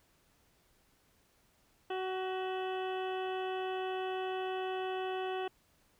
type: harmonic tone with a mistuned harmonic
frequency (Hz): 374.5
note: F#4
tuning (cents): +21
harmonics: 1 / 2 / 3 / 4 / 5 / 7 / 8 / 9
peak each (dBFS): -36 / -39 / -47 / -48 / -51 / -49 / -50 / -55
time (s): 1.9-5.48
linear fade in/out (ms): 5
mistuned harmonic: 5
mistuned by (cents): +16
effects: pink hiss -70 dBFS RMS until 5.99 s